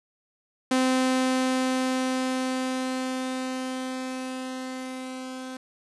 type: tone with level ramp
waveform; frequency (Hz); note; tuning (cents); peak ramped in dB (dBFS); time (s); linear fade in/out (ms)
sawtooth; 258.4; C4; -21; -16 to -31; 0.71-5.57; 5
effects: resampled to 24000 Hz + 8-bit